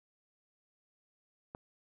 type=click; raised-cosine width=1 ms; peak=-29 dBFS; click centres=1.549 s; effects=none